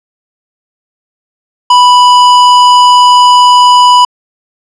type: tone with hard clipping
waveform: sine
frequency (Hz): 987.8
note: B5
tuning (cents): 0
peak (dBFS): -3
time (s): 1.7-4.05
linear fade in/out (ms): 5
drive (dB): 15
effects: low-pass 7000 Hz 12 dB/octave